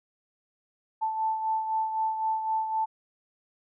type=beating tone pair; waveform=sine; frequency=880 / 883.9 Hz; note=A5 / A5; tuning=0 / +8 cents; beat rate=3.9 Hz; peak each=-26 / -35 dBFS; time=1.01-2.86 s; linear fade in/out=20 ms; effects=none